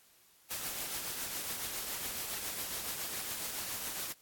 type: noise with tremolo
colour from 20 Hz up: white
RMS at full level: -37 dBFS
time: 0.5-4.13 s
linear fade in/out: 10 ms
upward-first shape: triangle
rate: 7.2 Hz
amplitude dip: 40%
effects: white hiss -64 dBFS RMS until 4.21 s + AAC 64 kbps